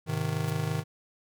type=chord; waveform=square; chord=Ab major; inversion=none; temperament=just; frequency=103.83 / 129.78 / 155.74 Hz; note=Ab2 / C3 / Eb3; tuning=0 / -14 / +2 cents; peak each=-35 / -34 / -31 dBFS; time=0.06-0.84 s; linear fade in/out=50 ms
type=noise with exponential growth; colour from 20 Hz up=white; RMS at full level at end=-38 dBFS; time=0.42-0.5 s; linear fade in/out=1 ms; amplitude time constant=16 ms
effects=none